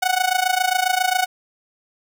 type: tone with amplitude modulation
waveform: sawtooth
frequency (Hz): 740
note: F#5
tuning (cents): 0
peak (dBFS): -10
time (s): 0.02-1.26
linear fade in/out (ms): 10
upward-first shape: sine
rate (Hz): 27.4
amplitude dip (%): 85
effects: none